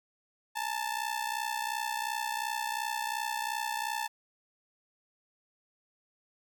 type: ring-modulated tone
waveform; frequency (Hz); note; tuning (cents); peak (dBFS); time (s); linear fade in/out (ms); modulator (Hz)
sawtooth; 880; A5; 0; -25; 0.55-4.08; 20; 31.4
effects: none